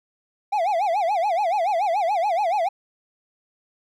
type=tone with vibrato; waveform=triangle; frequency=748 Hz; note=F#5; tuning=19 cents sharp; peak=-17 dBFS; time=0.52-2.69 s; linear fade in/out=10 ms; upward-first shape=sine; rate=7 Hz; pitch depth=230 cents each way; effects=none